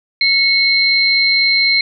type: tone pair together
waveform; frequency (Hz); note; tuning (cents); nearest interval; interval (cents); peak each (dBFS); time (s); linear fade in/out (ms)
sine; 2194 / 4148; C#7 / C8; -18 / -16; major seventh; 1102; -13; 0.21-1.81; 2
effects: none